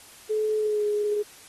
sine tone with pitch glide, 430 to 417 Hz, A4 to G#4, -40 to +7 cents, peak -22 dBFS, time 0.29-1.23 s, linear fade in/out 20 ms, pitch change -53 cents, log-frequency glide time 0.57-0.85 s, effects white hiss -49 dBFS RMS until 1.48 s + AAC 32 kbps

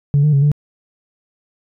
sine tone with pitch steps, 142.8 / 150.6 / 139.3 / 146.8 Hz, D3 / D3 / C#3 / D3, -48 / +44 / +9 / 0 cents, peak -8 dBFS, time 0.14-0.516 s, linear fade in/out 0 ms, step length 94 ms, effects tanh soft clip ceiling -7 dBFS

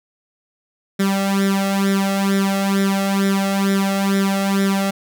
sawtooth tone with flanger, 196 Hz, G3, in tune, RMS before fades -18 dBFS, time 0.99-4.91 s, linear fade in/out 10 ms, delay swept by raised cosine 0.54 to 1.54 ms, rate 2.2 Hz, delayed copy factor +0.8, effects none

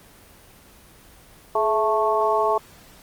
harmonic tone with a mistuned harmonic, 220 Hz, A3, in tune, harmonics 2 / 3 / 4 / 5, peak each -23 / -23 / -23 / -23 dBFS, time 1.55-2.58 s, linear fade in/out 5 ms, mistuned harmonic 2, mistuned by -57 cents, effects pink hiss -49 dBFS RMS until 3.02 s + Opus 24 kbps

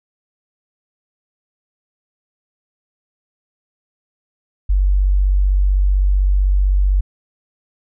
sine tone, 47.87 Hz, G1, 40 cents flat, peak -11 dBFS, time 4.69-7.01 s, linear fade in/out 10 ms, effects none

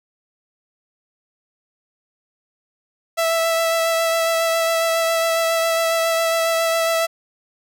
sawtooth tone with vibrato, 659.3 Hz, E5, in tune, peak -13 dBFS, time 3.17-7.07 s, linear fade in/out 20 ms, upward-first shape sine, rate 7.3 Hz, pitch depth 13 cents each way, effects none

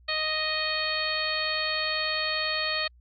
harmonic tone with a mistuned harmonic, 622.3 Hz, D#5, in tune, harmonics 1 / 2 / 3 / 4 / 5 / 6 / 7, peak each -35 / -35 / -32 / -33 / -36 / -36 / -31 dBFS, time 0.08-2.88 s, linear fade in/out 10 ms, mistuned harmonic 5, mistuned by +18 cents, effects added 60 Hz sine -53 dBFS peak until 3 s + AAC 64 kbps

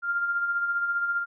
sine tone with tremolo, 1396.9 Hz, F6, in tune, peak -22 dBFS, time 0.02-1.26 s, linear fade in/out 50 ms, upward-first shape sine, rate 15 Hz, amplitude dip 45%, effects none

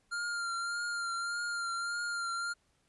square tone with vibrato, 1396.9 Hz, F6, in tune, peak -34 dBFS, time 0.11-2.54 s, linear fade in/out 20 ms, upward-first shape triangle, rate 1.7 Hz, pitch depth 32 cents each way, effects pink hiss -73 dBFS RMS until 2.88 s + resampled to 24000 Hz

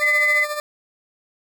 20% pulse tone with tremolo, 596 Hz, D5, 25 cents sharp, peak -17 dBFS, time 0-0.6 s, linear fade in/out 0 ms, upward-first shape triangle, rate 14 Hz, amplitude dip 65%
sine tone, 2027 Hz, B6, 45 cents sharp, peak -15 dBFS, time 0.01-0.45 s, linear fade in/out 20 ms
effects none

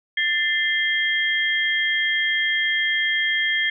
sine tone cluster, 1773 / 2081 / 3232 Hz, A6 / C7 / G#7, +13 / -10 / -48 cents, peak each -22 / -23 / -25 dBFS, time 0.17-3.7 s, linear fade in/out 5 ms, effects none

